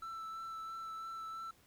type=tone with vibrato; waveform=triangle; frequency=1327 Hz; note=E6; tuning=11 cents sharp; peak=-40 dBFS; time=0.02-1.51 s; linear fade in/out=5 ms; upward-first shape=sine; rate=3 Hz; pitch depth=13 cents each way; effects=pink hiss -67 dBFS RMS until 1.66 s